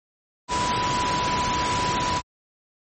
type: tone in noise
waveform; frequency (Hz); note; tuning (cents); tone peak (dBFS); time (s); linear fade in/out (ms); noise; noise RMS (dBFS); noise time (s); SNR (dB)
sine; 987.8; B5; 0; -23; 0.48-2.22; 50; pink; -26; 0.48-2.22; 0
effects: high-pass 60 Hz 12 dB/octave + MP3 32 kbps